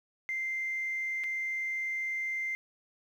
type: tone with dropouts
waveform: sine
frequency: 2088 Hz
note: C7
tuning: 4 cents flat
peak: -30 dBFS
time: 0.29-2.55 s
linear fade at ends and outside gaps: 0 ms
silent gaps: 1.237-1.241 s
effects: tanh soft clip ceiling -26 dBFS + 10-bit